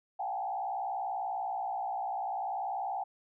sine tone with frequency modulation, 786 Hz, G5, 4 cents sharp, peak -32 dBFS, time 0.19-3.04 s, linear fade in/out 10 ms, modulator 60.5 Hz, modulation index 1.3, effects none

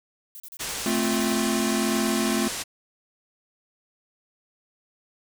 violet noise bursts, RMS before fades -41 dBFS, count 12, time 0.35-1.334 s, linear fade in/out 0 ms, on 49 ms, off 36 ms
white low-pass noise, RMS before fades -32 dBFS, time 0.59-2.64 s, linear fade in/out 20 ms, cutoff 10000 Hz, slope 24 dB/octave
square chord, F major, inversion first, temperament equal, 220 / 261.6 / 349.2 Hz, A3 / C4 / F4, 0 / 0 / 0 cents, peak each -26 / -29 / -29 dBFS, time 0.86-2.48 s, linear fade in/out 2 ms
effects none

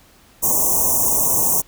white band-stop noise, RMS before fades -17 dBFS, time 0.42-1.62 s, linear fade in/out 20 ms, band 1100 to 5800 Hz, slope 96 dB/octave, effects pink hiss -51 dBFS RMS until 1.67 s

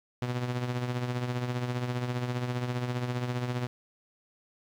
sawtooth tone with tremolo, 123.47 Hz, B2, in tune, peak -23 dBFS, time 0.22-3.67 s, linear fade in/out 0 ms, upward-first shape triangle, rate 15 Hz, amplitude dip 60%, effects low-pass 5000 Hz 12 dB/octave + 9-bit

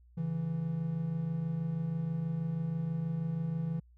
triangle tone pair together, 138.59 / 164.81 Hz, C#3 / E3, 0 / 0 cents, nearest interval minor third, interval 300 cents, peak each -36 / -30 dBFS, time 0.17-3.8 s, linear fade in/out 10 ms, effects added 60 Hz sine -57 dBFS peak until 3.97 s

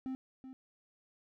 triangle tone with echo, 261.6 Hz, C4, in tune, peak -34 dBFS, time 0.06-0.15 s, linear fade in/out 0 ms, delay 380 ms, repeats 1, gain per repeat -10 dB, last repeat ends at 0.53 s, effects none

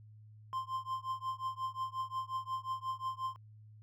triangle tone with tremolo, 1046.5 Hz, C6, in tune, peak -30 dBFS, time 0.53-3.36 s, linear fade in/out 0 ms, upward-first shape triangle, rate 5.6 Hz, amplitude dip 100%, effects added 107 Hz sine -53 dBFS peak until 3.82 s

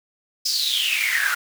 pink noise with high-pass filter sweep, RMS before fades -22 dBFS, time 0.45-1.35 s, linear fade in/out 10 ms, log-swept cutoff 5200 to 1400 Hz, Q 9.8, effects none

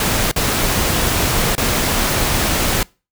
pink noise with dropouts, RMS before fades -17 dBFS, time 0-2.83 s, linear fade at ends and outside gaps 2 ms, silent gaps 0.314-0.361 / 1.552-1.579 s, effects noise-tail reverb RT60 0.3 s tail -24 dB re dry

